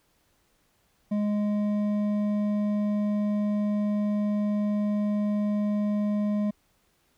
sine tone with hard clipping, 207.7 Hz, G#3, in tune, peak -25 dBFS, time 1.11-6.51 s, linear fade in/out 10 ms, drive 7 dB, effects pink hiss -68 dBFS RMS until 7.17 s

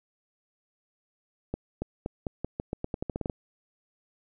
accelerating click train, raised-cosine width 2 ms, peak -17 dBFS, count 15, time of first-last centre 1.54-3.298 s, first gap 280 ms, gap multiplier 0.86, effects none

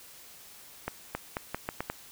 accelerating click train, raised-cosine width 0.5 ms, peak -16 dBFS, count 7, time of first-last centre 0.88-1.9 s, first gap 270 ms, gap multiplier 0.81, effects white hiss -51 dBFS RMS until 2.11 s

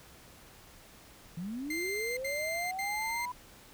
sine linear sweep, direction up, 160.2 to 1001 Hz, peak -35 dBFS, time 1.37-3.32 s, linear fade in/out 5 ms
40% pulse tone bursts, 2091 Hz, C7, 2 cents flat, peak -33 dBFS, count 3, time 1.7-3.256 s, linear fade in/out 5 ms, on 470 ms, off 73 ms
effects pink hiss -55 dBFS RMS until 3.73 s

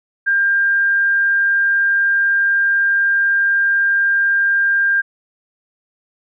sine tone, 1598 Hz, G6, 33 cents sharp, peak -12 dBFS, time 0.26-5.02 s, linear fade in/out 20 ms, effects none

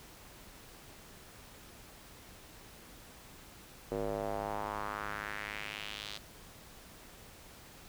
square tone with band-pass filter sweep, 51.91 Hz, G#1, in tune, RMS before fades -39 dBFS, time 3.91-6.18 s, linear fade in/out 10 ms, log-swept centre 460 to 4000 Hz, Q 2.4, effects pink hiss -54 dBFS RMS until 7.88 s

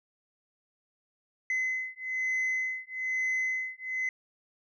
sine beating tone pair, 2038 / 2039.1 Hz, C7 / C7, -46 / -45 cents, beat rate 1.1 Hz, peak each -30 dBFS, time 1.5-4.09 s, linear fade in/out 2 ms, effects tanh soft clip ceiling -25 dBFS

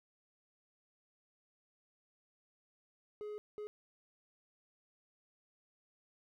triangle tone bursts at uneven times, 420 Hz, G#4, 19 cents sharp, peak -39 dBFS, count 2, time 3.21-3.38 / 3.58-3.67 s, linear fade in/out 0 ms, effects none

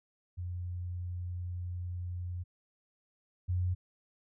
sine tone pair in turn, 88.9 / 90.25 Hz, F2 / F#2, +31 / -43 cents, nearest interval unison, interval 26 cents, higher second, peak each -35 / -28 dBFS, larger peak second, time 0.37-2.44 / 3.48-3.75 s, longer first, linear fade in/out 20 ms, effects none

